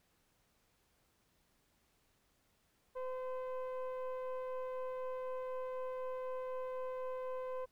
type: tone with frequency modulation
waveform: sine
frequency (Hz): 512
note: C5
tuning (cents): -38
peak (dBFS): -36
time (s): 2.95-7.66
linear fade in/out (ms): 20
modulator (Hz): 514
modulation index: 0.77
effects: tanh soft clip ceiling -37 dBFS + pink hiss -75 dBFS RMS until 7.71 s